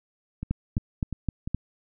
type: two click trains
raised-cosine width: 5 ms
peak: -13 / -19 dBFS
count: 5 / 4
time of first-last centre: 0.51-1.546 / 0.43-1.475 s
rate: 3.86 / 2.87 Hz
effects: none